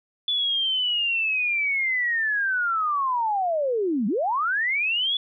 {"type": "linear two-way sweep", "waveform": "sine", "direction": "down then up", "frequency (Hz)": [3465, 188.4, 3465], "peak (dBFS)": -21, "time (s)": [0.28, 5.17], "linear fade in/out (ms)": 2, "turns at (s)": 4.07, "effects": []}